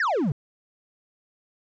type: exponential sweep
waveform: triangle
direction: down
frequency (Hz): 1919 to 125.8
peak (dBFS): -19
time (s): 0-0.32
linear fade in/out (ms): 2
effects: resampled to 16000 Hz + 10-bit